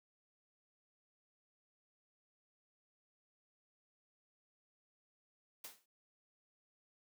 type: noise with exponential decay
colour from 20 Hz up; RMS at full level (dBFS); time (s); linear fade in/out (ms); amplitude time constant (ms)
white; -45; 5.64-5.86; 5; 47
effects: noise-tail reverb RT60 0.1 s tail -26 dB re dry + high-pass 200 Hz 12 dB/octave